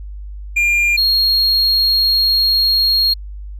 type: tone pair in turn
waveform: triangle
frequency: 2400 / 4268 Hz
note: D7 / C8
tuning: +37 / +34 cents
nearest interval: minor seventh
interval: 997 cents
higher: second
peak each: -10 dBFS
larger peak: neither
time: 0.56-0.97 / 0.97-3.14 s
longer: second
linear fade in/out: 10 ms
effects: added 50 Hz sine -27 dBFS peak until 3.59 s